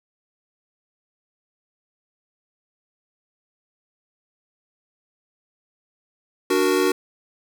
square chord, D augmented, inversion none, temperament equal, 293.7 / 370 / 466.2 Hz, D4 / F#4 / A#4, 0 / 0 / 0 cents, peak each -24 / -20 / -24 dBFS, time 6.5-6.92 s, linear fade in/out 5 ms, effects none

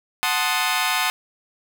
15% pulse chord, F# diminished seventh, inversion none, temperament equal, 740 / 880 / 1046.5 / 1244.5 Hz, F#5 / A5 / C6 / Eb6, 0 / 0 / 0 / 0 cents, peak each -19 dBFS, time 0.23-1.1 s, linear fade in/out 0 ms, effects none

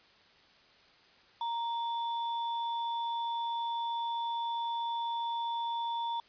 sine tone with sample-and-hold, 932.3 Hz, A#5, in tune, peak -31 dBFS, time 1.41-6.2 s, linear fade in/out 2 ms, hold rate 4410 Hz, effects white hiss -61 dBFS RMS until 6.28 s + resampled to 11025 Hz

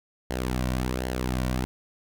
sawtooth tone with flanger, 63.1 Hz, B1, 38 cents sharp, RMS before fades -28 dBFS, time 0.3-1.65 s, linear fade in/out 0 ms, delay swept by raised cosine 0.81 to 2.41 ms, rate 1.3 Hz, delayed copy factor -0.6, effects none

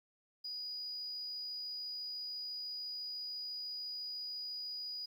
sine tone, 4917 Hz, D#8, 21 cents flat, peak -39 dBFS, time 0.44-5.06 s, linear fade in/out 10 ms, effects tanh soft clip ceiling -35 dBFS + 11-bit

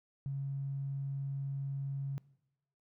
triangle tone with tanh clipping, 137.9 Hz, C#3, 9 cents flat, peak -34 dBFS, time 0.26-2.18 s, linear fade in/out 0 ms, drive 3 dB, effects noise-tail reverb RT60 0.9 s tail -22 dB re dry

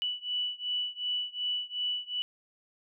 sine beating tone pair, 2960 / 2962.7 Hz, F#7 / F#7, 0 / +2 cents, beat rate 2.7 Hz, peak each -33 / -34 dBFS, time 0.02-2.22 s, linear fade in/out 0 ms, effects none

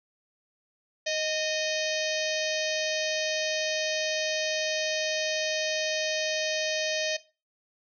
harmonic tone with a mistuned harmonic, 624 Hz, D#5, 5 cents sharp, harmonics 1 / 3 / 4 / 5 / 6 / 7 / 8 / 9 / 10, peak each -30 / -35 / -36 / -37 / -38 / -38 / -39 / -40 / -40 dBFS, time 1.06-7.17 s, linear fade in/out 10 ms, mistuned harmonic 3, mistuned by -32 cents, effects noise-tail reverb RT60 0.3 s tail -17 dB re dry

